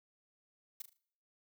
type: noise with echo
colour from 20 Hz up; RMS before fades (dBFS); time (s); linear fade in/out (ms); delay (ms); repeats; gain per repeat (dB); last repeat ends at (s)
blue; -42; 0.8-0.82; 5; 38; 4; -9; 0.972
effects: noise-tail reverb RT60 0.7 s tail -25 dB re dry